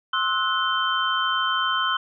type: tone cluster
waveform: sine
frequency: 1056 / 1299 / 1472 / 3096 Hz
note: C6 / E6 / F#6 / G7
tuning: +16 / -26 / -9 / -22 cents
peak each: -26 dBFS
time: 0.13-1.97 s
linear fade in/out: 5 ms
effects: none